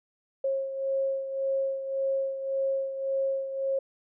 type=beating tone pair; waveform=sine; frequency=540 / 541.8 Hz; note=C#5 / C#5; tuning=-45 / -40 cents; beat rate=1.8 Hz; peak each=-27 / -34 dBFS; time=0.44-3.79 s; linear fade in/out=5 ms; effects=none